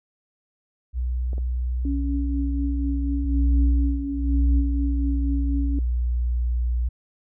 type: tone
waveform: sine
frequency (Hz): 61.74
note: B1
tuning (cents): 0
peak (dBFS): -22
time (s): 0.93-4.63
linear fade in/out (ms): 50
type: clicks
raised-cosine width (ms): 2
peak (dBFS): -26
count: 2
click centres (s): 1.332 / 1.381
type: tone with tremolo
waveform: sine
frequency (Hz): 280.1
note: C#4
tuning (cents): +18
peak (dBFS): -24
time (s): 1.85-5.79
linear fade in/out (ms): 2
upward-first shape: triangle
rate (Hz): 4.1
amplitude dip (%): 45
type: tone with pitch glide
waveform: sine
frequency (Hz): 60.7 to 60.21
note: B1 to B1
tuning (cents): -29 to -43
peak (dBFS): -20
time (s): 3.24-6.89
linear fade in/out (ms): 10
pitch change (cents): -14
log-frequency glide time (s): 5.29-6.49
effects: none